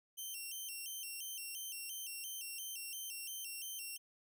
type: tone with vibrato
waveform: 5% pulse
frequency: 2914 Hz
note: F#7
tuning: 27 cents flat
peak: -35 dBFS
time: 0.17-3.98 s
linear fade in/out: 20 ms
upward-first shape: square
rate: 2.9 Hz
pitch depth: 110 cents each way
effects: none